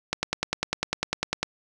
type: click train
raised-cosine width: 0.2 ms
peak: -7 dBFS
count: 14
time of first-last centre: 0.13-1.43 s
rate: 10 Hz
effects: none